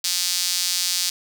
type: tone with high-pass filter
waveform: sawtooth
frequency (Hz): 180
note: F#3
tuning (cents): -47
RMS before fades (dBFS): -23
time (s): 0.04-1.1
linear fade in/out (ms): 5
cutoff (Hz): 4800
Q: 1.8
effects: none